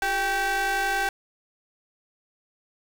40% pulse ring-modulated tone, 381.5 Hz, G4, 47 cents flat, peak -19 dBFS, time 0.02-1.09 s, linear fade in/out 2 ms, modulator 1170 Hz, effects none

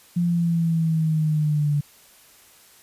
sine linear sweep, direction down, 174.61 to 145 Hz, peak -18 dBFS, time 0.16-1.81 s, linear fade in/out 10 ms, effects white hiss -52 dBFS RMS until 2.82 s + resampled to 32000 Hz

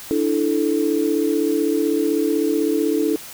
sine chord, D suspended second, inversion none, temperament equal with one note detuned, 293.7 / 329.6 / 437 Hz, D4 / E4 / A4, 0 / 0 / -12 cents, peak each -21 dBFS, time 0.11-3.16 s, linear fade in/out 0 ms, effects white hiss -37 dBFS RMS until 3.33 s

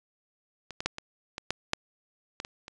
clicks, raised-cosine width 0.2 ms, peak -22 / -16 / -10 / -19 / -18 / -10 / -7 / -17 / -20 / -25 dBFS, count 10, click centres 0.707 / 0.805 / 0.86 / 0.984 / 1.381 / 1.506 / 1.734 / 2.401 / 2.449 / 2.681 s, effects resampled to 22050 Hz

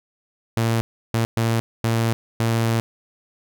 sawtooth tone bursts at uneven times, 114.5 Hz, A#2, 31 cents flat, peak -14 dBFS, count 5, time 0.57-0.81 / 1.14-1.25 / 1.37-1.6 / 1.84-2.13 / 2.4-2.8 s, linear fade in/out 0 ms, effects none

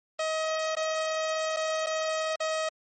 sawtooth tone with dropouts, 633 Hz, D#5, 30 cents sharp, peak -23 dBFS, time 0.19-2.69 s, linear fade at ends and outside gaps 5 ms, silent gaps 0.753-0.767 / 1.564-1.568 / 1.863-1.867 / 2.359-2.402 s, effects MP3 32 kbps

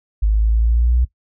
sine exponential sweep, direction up, 51.6 to 61.74 Hz, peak -12 dBFS, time 0.22-1.05 s, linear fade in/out 10 ms, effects noise-tail reverb RT60 0.1 s tail -17 dB re dry

